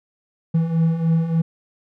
triangle beating tone pair, 161.3 / 164.7 Hz, E3 / E3, -37 / -1 cents, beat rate 3.4 Hz, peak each -21 / -15 dBFS, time 0.54-1.42 s, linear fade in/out 10 ms, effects none

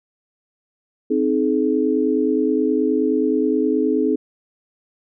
sine chord, Ab major, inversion first, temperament equal with one note detuned, 261.6 / 311.1 / 426 Hz, C4 / Eb4 / Ab4, 0 / 0 / +44 cents, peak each -20 dBFS, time 1.1-4.16 s, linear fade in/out 10 ms, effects none

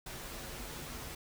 pink noise with comb filter, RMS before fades -44 dBFS, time 0.06-1.15 s, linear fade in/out 5 ms, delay 10 ms, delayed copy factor -0.5, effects none

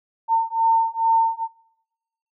sine beating tone pair, 905 / 907.3 Hz, A5 / A#5, +48 / -47 cents, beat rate 2.3 Hz, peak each -19 dBFS, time 0.28-1.48 s, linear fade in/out 50 ms, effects noise-tail reverb RT60 1.0 s tail -25 dB re dry

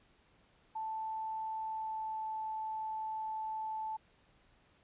sine tone with pitch glide, 880 to 874.4 Hz, A5 to A5, 0 to -11 cents, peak -36 dBFS, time 0.75-3.97 s, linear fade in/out 10 ms, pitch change -11 cents, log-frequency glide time 1.59-2.26 s, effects pink hiss -68 dBFS RMS until 4.83 s + resampled to 8000 Hz

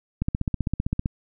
click train, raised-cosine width 5 ms, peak -11 dBFS, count 14, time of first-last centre 0.22-1.059 s, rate 15.5 Hz, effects none

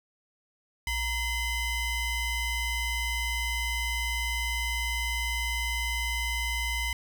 35% pulse ring-modulated tone, 1000 Hz, B5, 21 cents sharp, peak -23 dBFS, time 0.87-6.93 s, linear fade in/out 2 ms, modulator 1060 Hz, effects 10-bit

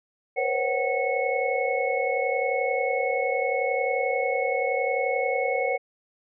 sine tone cluster, 480.2 / 521 / 552 / 751 / 2195 Hz, B4 / C5 / C#5 / F#5 / C#7, -49 / -7 / -7 / +26 / -18 cents, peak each -29 dBFS, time 0.36-5.78 s, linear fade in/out 20 ms, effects none

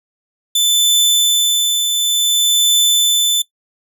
sawtooth tone with tremolo, 3520 Hz, A7, in tune, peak -6 dBFS, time 0.55-3.42 s, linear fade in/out 5 ms, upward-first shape triangle, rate 0.56 Hz, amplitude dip 45%, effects noise-tail reverb RT60 0.1 s tail -19 dB re dry

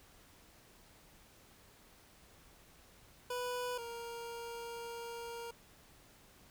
25% pulse tone pair in turn, 493.9 / 467.7 Hz, B4 / A#4, 0 / +6 cents, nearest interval minor second, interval 94 cents, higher first, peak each -33 / -39 dBFS, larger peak first, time 3.3-3.78 / 3.78-5.51 s, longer second, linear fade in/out 5 ms, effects pink hiss -62 dBFS RMS until 6.5 s

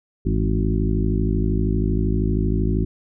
harmonic tone with a mistuned harmonic, 52.8 Hz, G#1, 29 cents sharp, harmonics 1 / 2 / 3 / 4 / 5 / 6 / 7, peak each -21 / -24 / -26 / -27 / -28 / -29 / -29 dBFS, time 0.25-2.85 s, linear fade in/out 10 ms, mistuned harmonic 3, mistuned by +80 cents, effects none

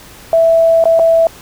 sine tone with dropouts, 659 Hz, E5, 1 cent flat, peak -6 dBFS, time 0.33-1.27 s, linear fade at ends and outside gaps 1 ms, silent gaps 0.84-0.855 / 0.992-0.996 s, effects pink hiss -37 dBFS RMS until 1.41 s

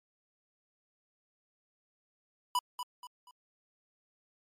square tone with echo, 987.8 Hz, B5, in tune, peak -27 dBFS, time 2.55-2.59 s, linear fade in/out 2 ms, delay 240 ms, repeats 3, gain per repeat -9 dB, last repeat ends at 3.31 s, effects MP3 64 kbps

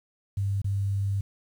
sine tone with dropouts, 99.1 Hz, G2, 19 cents sharp, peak -24 dBFS, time 0.37-1.21 s, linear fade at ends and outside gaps 5 ms, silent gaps 0.618-0.644 s, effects 9-bit

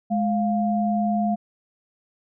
sine tone pair together, 210.1 / 700.6 Hz, G#3 / F5, +20 / +5 cents, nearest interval octave + major sixth, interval 2085 cents, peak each -21 / -24 dBFS, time 0.1-1.36 s, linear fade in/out 20 ms, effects none

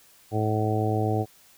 harmonic tone, 107.9 Hz, A2, 33 cents flat, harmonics 1 / 2 / 3 / 4 / 5 / 6 / 7, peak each -25 / -33 / -30 / -30 / -35 / -35 / -30 dBFS, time 0.31-1.26 s, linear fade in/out 50 ms, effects white hiss -56 dBFS RMS until 1.57 s

